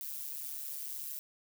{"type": "noise with amplitude modulation", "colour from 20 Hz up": "violet", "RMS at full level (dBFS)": -38, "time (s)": [0.01, 1.19], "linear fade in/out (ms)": 0, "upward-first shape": "sine", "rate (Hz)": 142, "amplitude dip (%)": 70, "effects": []}